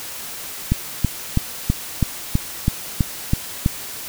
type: click train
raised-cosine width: 5 ms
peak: -3 dBFS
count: 10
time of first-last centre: 0.72-3.661 s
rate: 3.06 Hz
effects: white hiss -32 dBFS RMS until 4.08 s